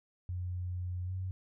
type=tone with pitch glide; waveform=sine; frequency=90 to 93.17 Hz; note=F#2 to F#2; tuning=-47 to +13 cents; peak=-34 dBFS; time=0.29-1.31 s; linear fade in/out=0 ms; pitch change=+60 cents; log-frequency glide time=1.05-1.12 s; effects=none